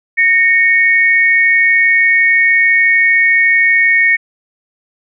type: tone pair together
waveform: sine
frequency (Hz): 1850.5 / 2217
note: A#6 / C#7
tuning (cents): -13 / 0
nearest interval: minor third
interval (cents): 313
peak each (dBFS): -10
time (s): 0.17-4.17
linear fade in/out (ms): 20
effects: none